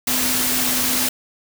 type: tone in noise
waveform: sine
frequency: 252.8 Hz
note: B3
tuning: 41 cents sharp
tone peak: -28 dBFS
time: 0.07-1.09 s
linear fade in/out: 5 ms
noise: white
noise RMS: -20 dBFS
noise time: 0.07-1.09 s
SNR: -11 dB
effects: none